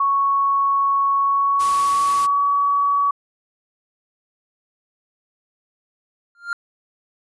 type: tone with pitch glide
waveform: sine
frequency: 1108.7 to 1133.3 Hz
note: C#6 to C#6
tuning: 0 to +38 cents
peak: -15 dBFS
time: 0-3.11 s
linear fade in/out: 5 ms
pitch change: +38 cents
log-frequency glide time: 1.18-2.41 s
type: noise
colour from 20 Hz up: white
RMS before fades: -31 dBFS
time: 1.59-2.27 s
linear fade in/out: 20 ms
type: tone with exponential growth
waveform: triangle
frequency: 1396.9 Hz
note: F6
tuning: in tune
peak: -16 dBFS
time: 6.35-6.53 s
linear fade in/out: 1 ms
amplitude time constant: 38 ms
effects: resampled to 24000 Hz